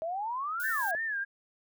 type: exponential two-way sweep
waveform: sine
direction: up then down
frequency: 631 to 1587 to 631 Hz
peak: -31 dBFS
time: 0.02-0.95 s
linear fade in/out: 0 ms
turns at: 0.68 s
type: noise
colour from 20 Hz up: violet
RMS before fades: -41 dBFS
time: 0.6-0.91 s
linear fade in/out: 0 ms
type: tone with vibrato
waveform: sine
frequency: 1702 Hz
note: G#6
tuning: 42 cents sharp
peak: -30 dBFS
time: 0.63-1.25 s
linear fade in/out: 20 ms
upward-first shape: sine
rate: 3.1 Hz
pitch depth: 120 cents each way
effects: none